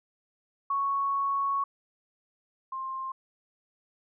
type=tone pair in turn; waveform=sine; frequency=1108.7 / 1057.3 Hz; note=C#6 / C6; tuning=0 / +18 cents; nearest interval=minor second; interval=82 cents; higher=first; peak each=-25 / -32 dBFS; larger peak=first; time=0.7-1.64 / 2.72-3.12 s; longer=first; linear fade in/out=5 ms; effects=none